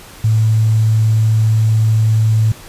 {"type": "tone with quantisation", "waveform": "sine", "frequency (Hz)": 110, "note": "A2", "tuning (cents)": 0, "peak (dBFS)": -9, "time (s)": [0.24, 2.52], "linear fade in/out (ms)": 5, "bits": 6, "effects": ["pink hiss -37 dBFS RMS until 2.68 s", "resampled to 32000 Hz"]}